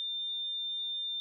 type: tone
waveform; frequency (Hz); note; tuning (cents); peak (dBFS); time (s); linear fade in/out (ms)
sine; 3602; A7; +40; -33; 0-1.2; 0
effects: none